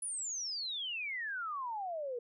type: exponential sweep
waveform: sine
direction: down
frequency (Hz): 10170 to 466.2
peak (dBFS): -36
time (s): 0.02-2.19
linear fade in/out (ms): 5
effects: none